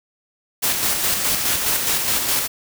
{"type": "noise with tremolo", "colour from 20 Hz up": "white", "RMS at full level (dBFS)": -19, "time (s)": [0.62, 2.48], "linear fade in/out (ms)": 20, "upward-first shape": "square", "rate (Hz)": 4.8, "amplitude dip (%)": 35, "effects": []}